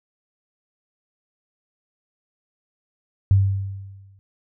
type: tone with exponential decay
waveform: sine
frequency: 97.7 Hz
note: G2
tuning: 5 cents flat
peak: -10 dBFS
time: 3.31-4.19 s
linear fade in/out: 0 ms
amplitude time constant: 190 ms
effects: none